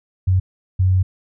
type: tone bursts at uneven times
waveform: sine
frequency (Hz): 93.1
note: F#2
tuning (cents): +11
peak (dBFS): -12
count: 2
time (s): 0.27-0.4 / 0.79-1.03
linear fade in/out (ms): 10
effects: none